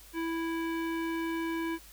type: tone with low-pass filter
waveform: square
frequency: 329.6 Hz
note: E4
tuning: in tune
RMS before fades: -33 dBFS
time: 0.13-1.79 s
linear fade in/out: 50 ms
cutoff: 2300 Hz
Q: 1.6
effects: added 50 Hz sine -55 dBFS peak until 1.92 s + white hiss -54 dBFS RMS until 1.92 s